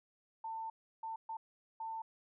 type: tone bursts at uneven times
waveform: sine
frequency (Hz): 895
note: A5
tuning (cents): +29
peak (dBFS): -39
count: 4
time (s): 0.44-0.7 / 1.03-1.16 / 1.29-1.37 / 1.8-2.02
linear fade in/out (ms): 5
effects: none